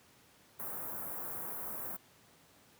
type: band-stop noise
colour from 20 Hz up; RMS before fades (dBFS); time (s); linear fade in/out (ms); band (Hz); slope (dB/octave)
white; -41; 0.59-1.97; 10; 1400 to 12000; 24
effects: pink hiss -63 dBFS RMS until 2.79 s + high-pass 100 Hz 12 dB/octave